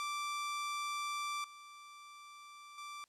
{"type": "tone with level steps", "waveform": "sawtooth", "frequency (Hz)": 1172, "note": "D6", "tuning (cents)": -4, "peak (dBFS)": [-33, -48, -41], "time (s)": [0, 3.04], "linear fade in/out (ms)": 0, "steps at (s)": [1.44, 2.78], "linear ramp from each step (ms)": 2, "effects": ["white hiss -75 dBFS RMS until 3.08 s", "low-pass 9000 Hz 12 dB/octave"]}